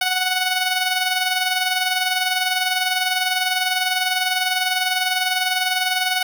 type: tone with tremolo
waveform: 10% pulse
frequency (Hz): 740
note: F#5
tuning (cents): 0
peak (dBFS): -8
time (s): 0.01-6.23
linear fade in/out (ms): 5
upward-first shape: sine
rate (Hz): 20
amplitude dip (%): 50
effects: none